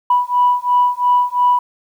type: beating tone pair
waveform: sine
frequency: 982 / 984.9 Hz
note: B5 / B5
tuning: -10 / -5 cents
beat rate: 2.9 Hz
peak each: -14 dBFS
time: 0.1-1.59 s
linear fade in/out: 5 ms
effects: tanh soft clip ceiling -4 dBFS + 8-bit